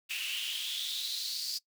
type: noise with high-pass filter sweep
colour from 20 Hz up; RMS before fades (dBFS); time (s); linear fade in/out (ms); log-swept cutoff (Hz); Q
pink; -36; 0.09-1.59; 20; 2600 to 4800; 6.8
effects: noise-tail reverb RT60 0.1 s tail -21 dB re dry